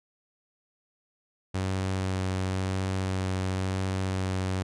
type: tone with vibrato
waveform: sawtooth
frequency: 94.3 Hz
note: F#2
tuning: 33 cents sharp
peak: -23 dBFS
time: 1.54-4.63 s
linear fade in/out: 10 ms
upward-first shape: sine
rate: 0.95 Hz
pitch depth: 11 cents each way
effects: resampled to 22050 Hz